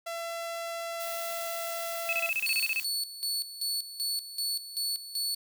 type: tone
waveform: sawtooth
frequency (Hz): 673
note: E5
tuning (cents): +36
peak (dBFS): -30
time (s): 0.06-2.3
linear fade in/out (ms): 10
type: noise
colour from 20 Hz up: blue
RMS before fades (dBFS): -40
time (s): 0.99-2.85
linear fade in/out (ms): 20
type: tone bursts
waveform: sine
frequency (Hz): 2600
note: E7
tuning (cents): -24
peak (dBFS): -26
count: 11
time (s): 2.09-2.798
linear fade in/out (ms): 0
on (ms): 38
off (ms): 29
type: tone with tremolo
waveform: sawtooth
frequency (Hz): 4435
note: C#8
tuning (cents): 0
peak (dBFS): -26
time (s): 2.46-5.35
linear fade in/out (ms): 2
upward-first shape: square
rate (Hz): 2.6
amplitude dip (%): 75
effects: none